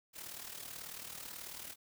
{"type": "noise with amplitude modulation", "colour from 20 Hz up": "white", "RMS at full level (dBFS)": -44, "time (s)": [0.13, 1.76], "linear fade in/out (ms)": 50, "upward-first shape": "sine", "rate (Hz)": 38.3, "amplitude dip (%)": 65, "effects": []}